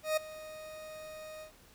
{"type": "tone with ADSR envelope", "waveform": "40% pulse", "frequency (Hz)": 622.3, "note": "D#5", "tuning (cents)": 0, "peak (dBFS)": -25, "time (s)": [0.03, 1.52], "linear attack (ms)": 140, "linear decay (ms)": 8, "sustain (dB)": -18, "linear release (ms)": 100, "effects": ["pink hiss -60 dBFS RMS until 1.74 s"]}